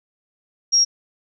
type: tone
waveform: sine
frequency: 5600 Hz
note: F8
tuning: 4 cents sharp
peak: -12 dBFS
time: 0.72-0.85 s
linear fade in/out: 20 ms
effects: none